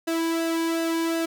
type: tone with flanger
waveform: sawtooth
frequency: 329.6 Hz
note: E4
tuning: in tune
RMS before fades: -25 dBFS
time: 0.07-1.26 s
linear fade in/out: 10 ms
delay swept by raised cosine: 0.89 to 1.58 ms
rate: 2.7 Hz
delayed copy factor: -0.6
effects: none